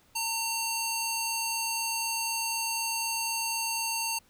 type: tone with band-pass filter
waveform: square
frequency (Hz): 912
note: A#5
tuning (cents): -38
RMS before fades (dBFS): -31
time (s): 0.15-4.19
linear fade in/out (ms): 10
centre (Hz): 7600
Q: 0.63
effects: pink hiss -63 dBFS RMS until 4.29 s